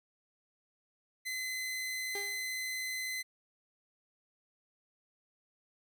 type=tone; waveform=sawtooth; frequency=2039 Hz; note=C7; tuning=45 cents flat; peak=-32 dBFS; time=1.25-3.23 s; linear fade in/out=20 ms
type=tone with exponential decay; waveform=30% pulse; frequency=401.9 Hz; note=G4; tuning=43 cents sharp; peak=-35 dBFS; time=2.15-2.51 s; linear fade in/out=2 ms; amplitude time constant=78 ms
effects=none